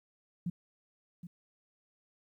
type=tone with echo; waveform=sine; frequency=174.61 Hz; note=F3; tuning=in tune; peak=-31 dBFS; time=0.46-0.5 s; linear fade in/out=5 ms; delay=770 ms; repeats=1; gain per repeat=-11 dB; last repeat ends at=1.27 s; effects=12-bit

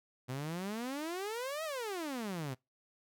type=exponential two-way sweep; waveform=sawtooth; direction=up then down; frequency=123.47 to 655 to 123.47 Hz; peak=-33 dBFS; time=0.28-2.55 s; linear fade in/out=20 ms; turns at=1.64 s; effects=noise-tail reverb RT60 0.2 s tail -23 dB re dry

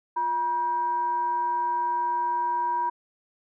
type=tone with frequency modulation; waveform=sine; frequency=961 Hz; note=B5; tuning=48 cents flat; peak=-23 dBFS; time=0.16-2.9 s; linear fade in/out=10 ms; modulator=609 Hz; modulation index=0.24; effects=none

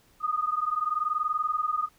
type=tone pair together; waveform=sine; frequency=1223.8 / 1244.5 Hz; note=D#6 / D#6; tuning=-29 / 0 cents; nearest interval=unison; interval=29 cents; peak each=-28 dBFS; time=0.2-1.89 s; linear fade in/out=50 ms; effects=pink hiss -62 dBFS RMS until 1.98 s

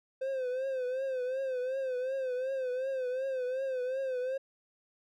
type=tone with vibrato; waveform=triangle; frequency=518 Hz; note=C5; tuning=17 cents flat; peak=-29 dBFS; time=0.21-4.38 s; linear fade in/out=10 ms; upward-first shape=triangle; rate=2.7 Hz; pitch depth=88 cents each way; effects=none

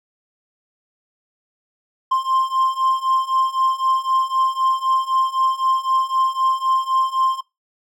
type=beating tone pair; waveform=triangle; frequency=1049 / 1052.9 Hz; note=C6 / C6; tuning=+4 / +11 cents; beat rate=3.9 Hz; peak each=-19 / -17 dBFS; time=2.11-7.41 s; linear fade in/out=10 ms; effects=noise-tail reverb RT60 0.2 s tail -20 dB re dry

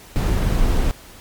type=noise; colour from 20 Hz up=brown; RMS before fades=-17 dBFS; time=0.16-0.91 s; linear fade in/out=0 ms; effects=pink hiss -43 dBFS RMS until 1.2 s + MP3 96 kbps

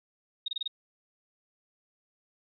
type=tone bursts; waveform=sine; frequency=3729 Hz; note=A#7; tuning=in tune; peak=-29 dBFS; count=5; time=0.46-0.678 s; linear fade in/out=5 ms; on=22 ms; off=27 ms; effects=none

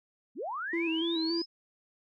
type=linear sweep; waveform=sine; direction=up; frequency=185 to 5200 Hz; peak=-33 dBFS; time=0.35-1.46 s; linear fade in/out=50 ms
type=tone with vibrato; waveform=triangle; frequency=329.6 Hz; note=E4; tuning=in tune; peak=-27 dBFS; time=0.73-1.42 s; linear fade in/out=5 ms; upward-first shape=square; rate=3.5 Hz; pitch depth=35 cents each way
effects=none

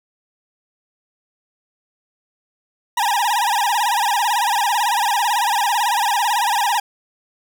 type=tone with vibrato; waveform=40% pulse; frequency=883 Hz; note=A5; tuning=6 cents sharp; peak=-15 dBFS; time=2.97-6.8 s; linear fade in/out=5 ms; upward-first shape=sine; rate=18 Hz; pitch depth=180 cents each way; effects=none

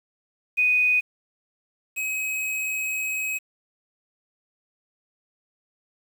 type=tone pair in turn; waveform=sine / square; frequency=2489 / 2543 Hz; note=D#7 / D#7; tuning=0 / +37 cents; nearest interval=unison; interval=37 cents; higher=second; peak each=-17 / -26 dBFS; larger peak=first; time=0.57-1.01 / 1.96-3.39 s; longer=second; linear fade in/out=20 ms; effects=8-bit

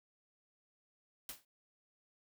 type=noise with exponential decay; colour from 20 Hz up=white; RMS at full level=-41 dBFS; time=1.29-1.45 s; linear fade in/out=2 ms; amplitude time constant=34 ms; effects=none

